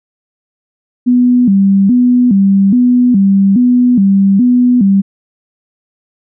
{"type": "tone with vibrato", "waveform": "sine", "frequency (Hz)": 220, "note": "A3", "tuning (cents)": 0, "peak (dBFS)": -5, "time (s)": [1.06, 5.02], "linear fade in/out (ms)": 20, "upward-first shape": "square", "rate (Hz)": 1.2, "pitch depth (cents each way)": 200, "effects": []}